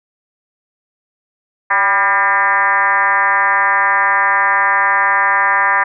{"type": "tone with frequency modulation", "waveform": "sine", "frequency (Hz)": 1400, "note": "F6", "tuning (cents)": 4, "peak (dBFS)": -10, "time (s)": [1.7, 5.84], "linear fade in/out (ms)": 10, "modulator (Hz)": 206, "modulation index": 2.8, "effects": []}